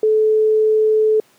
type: tone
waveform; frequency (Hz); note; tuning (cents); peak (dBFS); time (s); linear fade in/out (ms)
sine; 433.5; A4; -26; -11; 0.03-1.2; 2
effects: pink hiss -54 dBFS RMS until 1.38 s + high-pass 200 Hz 12 dB/octave